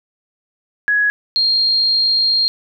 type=tone pair in turn; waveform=sine; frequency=1674 / 4218 Hz; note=G#6 / C8; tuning=+13 / +13 cents; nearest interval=octave + major third; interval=1600 cents; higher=second; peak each=-12 dBFS; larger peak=neither; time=0.88-1.1 / 1.36-2.48 s; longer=second; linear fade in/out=0 ms; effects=none